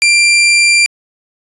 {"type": "tone", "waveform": "sawtooth", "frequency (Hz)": 2371, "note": "D7", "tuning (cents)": 16, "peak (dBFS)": -3, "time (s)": [0.02, 0.86], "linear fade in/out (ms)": 0, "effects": ["resampled to 24000 Hz"]}